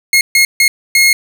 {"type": "tone bursts at uneven times", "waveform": "sawtooth", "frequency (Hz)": 2156, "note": "C#7", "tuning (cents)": -49, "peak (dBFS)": -3, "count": 4, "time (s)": [[0.13, 0.21], [0.35, 0.45], [0.6, 0.68], [0.95, 1.13]], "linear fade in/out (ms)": 2, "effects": []}